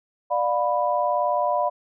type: chord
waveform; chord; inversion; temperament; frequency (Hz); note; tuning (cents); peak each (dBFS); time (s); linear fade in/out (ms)
sine; B diminished; first; just; 592.7 / 711.2 / 987.8; D5 / F5 / B5; +16 / +31 / 0; -24; 0.3-1.7; 20
effects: none